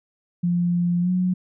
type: tone with pitch glide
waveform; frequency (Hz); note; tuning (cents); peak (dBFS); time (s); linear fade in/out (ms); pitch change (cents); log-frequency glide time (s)
sine; 174.61 to 182.34; F3 to F#3; 0 to -25; -18; 0.43-1.34; 10; +75; 1.01-1.1
effects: none